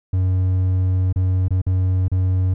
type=tone with dropouts; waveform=triangle; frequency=92.7 Hz; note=F#2; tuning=4 cents sharp; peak=-13 dBFS; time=0.13-2.54 s; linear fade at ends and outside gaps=5 ms; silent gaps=1.127-1.159 / 1.483-1.506 / 1.617-1.665 / 2.082-2.116 s; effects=none